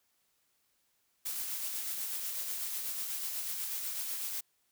blue noise with tremolo, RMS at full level -36 dBFS, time 1.25-4.41 s, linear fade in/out 10 ms, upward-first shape sine, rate 8.1 Hz, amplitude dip 30%, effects white hiss -75 dBFS RMS until 4.71 s

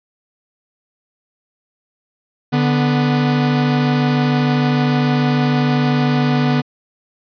45% pulse tone pair together, 146.83 / 246.9 Hz, D3 / B3, 0 / 0 cents, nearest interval major sixth, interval 900 cents, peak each -16 dBFS, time 2.52-6.62 s, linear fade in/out 20 ms, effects resampled to 11025 Hz

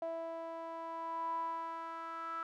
sawtooth tone with band-pass filter sweep, 329.6 Hz, E4, in tune, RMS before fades -41 dBFS, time 0.02-2.43 s, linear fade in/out 2 ms, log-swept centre 710 to 1300 Hz, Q 9.7, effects none

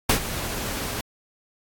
pink noise with ADSR envelope, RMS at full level -17 dBFS, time 0.09-1.01 s, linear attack 6 ms, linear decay 93 ms, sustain -13 dB, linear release 3 ms, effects AAC 64 kbps

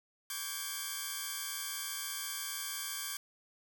5% pulse tone cluster, 1073 / 1152 / 1582 / 1668 Hz, C6 / D6 / G6 / G#6, +43 / -34 / +15 / +7 cents, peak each -35 / -31 / -29 / -35 dBFS, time 0.3-3.17 s, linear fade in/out 2 ms, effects none

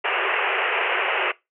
white band-pass noise, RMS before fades -23 dBFS, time 0.04-1.32 s, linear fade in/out 10 ms, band 360 to 2900 Hz, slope 96 dB/octave, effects noise-tail reverb RT60 0.2 s tail -20 dB re dry

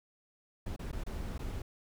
brown noise with dropouts, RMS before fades -38 dBFS, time 0.66-1.62 s, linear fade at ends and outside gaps 5 ms, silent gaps 0.763-0.792 / 0.916-0.928 / 1.037-1.064 / 1.38-1.391 s, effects none

